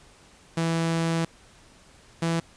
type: tone pair in turn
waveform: sawtooth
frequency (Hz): 165.1 / 166.15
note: E3 / E3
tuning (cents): +3 / +14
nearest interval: unison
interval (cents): 11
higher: second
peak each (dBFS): -19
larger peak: neither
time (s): 0.57-1.25 / 2.22-2.4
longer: first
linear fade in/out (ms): 5
effects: pink hiss -54 dBFS RMS until 2.56 s + resampled to 22050 Hz